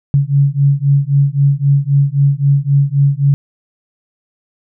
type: beating tone pair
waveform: sine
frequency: 138.59 / 142.39 Hz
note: C#3 / C#3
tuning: 0 / +47 cents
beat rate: 3.8 Hz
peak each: -12 dBFS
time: 0.14-3.34 s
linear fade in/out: 0 ms
effects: none